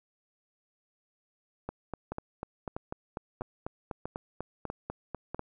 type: two click trains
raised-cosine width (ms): 1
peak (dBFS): -21 / -21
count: 16 / 6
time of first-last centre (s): 1.69-5.394 / 2.12-5.346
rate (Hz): 4.05 / 1.55
effects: none